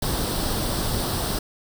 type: noise with comb filter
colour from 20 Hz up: pink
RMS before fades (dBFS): -25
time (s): 0.02-1.39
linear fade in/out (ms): 5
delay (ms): 0.22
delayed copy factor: +0.6
effects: none